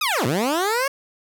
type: linear two-way sweep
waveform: 15% pulse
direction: down then up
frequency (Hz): 1300 to 109.9 to 563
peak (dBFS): -13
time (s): 0.01-0.88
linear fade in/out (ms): 5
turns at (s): 0.26
effects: none